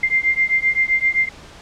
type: beating tone pair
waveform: sine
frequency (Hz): 2094 / 2101.7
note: C7 / C7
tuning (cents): +1 / +7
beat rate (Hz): 7.7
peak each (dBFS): -18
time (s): 0.03-1.29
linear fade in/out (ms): 5
effects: pink hiss -41 dBFS RMS until 1.61 s + low-pass 6000 Hz 12 dB/octave